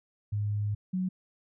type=tone pair in turn; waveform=sine; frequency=103.83 / 185 Hz; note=G#2 / F#3; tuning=0 / 0 cents; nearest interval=minor seventh; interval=1000 cents; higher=second; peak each=-27 dBFS; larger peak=neither; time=0.32-0.75 / 0.93-1.09 s; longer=first; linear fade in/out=10 ms; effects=none